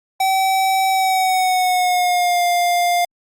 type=tone with pitch glide; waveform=square; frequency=766 to 702.4 Hz; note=G5 to F5; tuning=-40 to +10 cents; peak=-15 dBFS; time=0.2-3.05 s; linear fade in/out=5 ms; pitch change=-150 cents; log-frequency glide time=0.9-2.44 s; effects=Opus 48 kbps